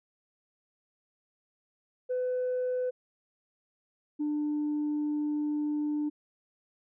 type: tone pair in turn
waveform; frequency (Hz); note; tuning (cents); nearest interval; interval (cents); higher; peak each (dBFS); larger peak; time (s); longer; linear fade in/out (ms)
sine; 503 / 297.8; B4 / D4; +32 / +24; major sixth; 908; first; -26; neither; 2.09-2.91 / 4.19-6.1; second; 20
effects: tanh soft clip ceiling -25 dBFS